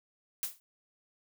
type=noise with exponential decay; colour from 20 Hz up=blue; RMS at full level=-30 dBFS; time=0.43-0.6 s; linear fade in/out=0 ms; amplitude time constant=36 ms; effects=none